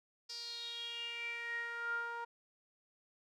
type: tone with band-pass filter sweep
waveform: sawtooth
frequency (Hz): 469.4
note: A#4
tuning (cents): +12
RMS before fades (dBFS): -42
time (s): 0.29-2.25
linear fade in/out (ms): 10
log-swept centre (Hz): 5000 to 1100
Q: 8.7
effects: none